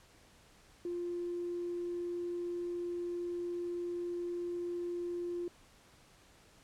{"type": "tone with tanh clipping", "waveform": "triangle", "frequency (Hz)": 349.2, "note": "F4", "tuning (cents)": 0, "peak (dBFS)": -35, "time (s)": [0.85, 5.48], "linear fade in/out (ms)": 2, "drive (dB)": 4, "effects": ["pink hiss -62 dBFS RMS until 6.63 s", "low-pass 10000 Hz 12 dB/octave"]}